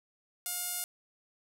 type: tone with band-pass filter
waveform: sawtooth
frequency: 711 Hz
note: F5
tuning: 31 cents sharp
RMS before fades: -36 dBFS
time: 0.46-0.84 s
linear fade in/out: 0 ms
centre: 11000 Hz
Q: 1.8
effects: none